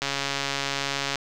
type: click train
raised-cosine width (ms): 0.2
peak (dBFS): -9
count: 159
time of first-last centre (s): 0.02-1.157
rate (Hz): 139
effects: none